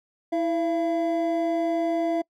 triangle tone pair together, 327.8 / 677.2 Hz, E4 / E5, -10 / +46 cents, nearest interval octave + minor second, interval 1256 cents, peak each -23 dBFS, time 0.32-2.22 s, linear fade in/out 10 ms, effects noise-tail reverb RT60 0.1 s tail -25 dB re dry

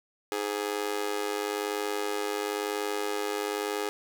sawtooth tone with amplitude modulation, 415.3 Hz, G#4, in tune, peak -21 dBFS, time 0.32-3.89 s, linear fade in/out 0 ms, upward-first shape sine, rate 101 Hz, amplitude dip 95%, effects none

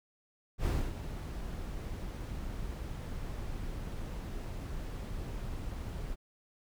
brown noise with ADSR envelope, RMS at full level -29 dBFS, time 0.58-6.16 s, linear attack 81 ms, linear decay 260 ms, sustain -10 dB, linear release 33 ms, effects none

